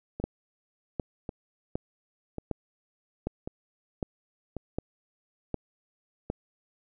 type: two click trains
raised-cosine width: 2 ms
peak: -21 / -16 dBFS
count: 5 / 9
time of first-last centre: 0.2-4.567 / 0.24-6.301 s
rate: 0.916 / 1.32 Hz
effects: none